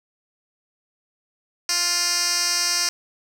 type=tone with band-pass filter; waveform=10% pulse; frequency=350 Hz; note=F4; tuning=4 cents sharp; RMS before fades=-22 dBFS; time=1.69-2.89 s; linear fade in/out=2 ms; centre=5900 Hz; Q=2.3; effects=none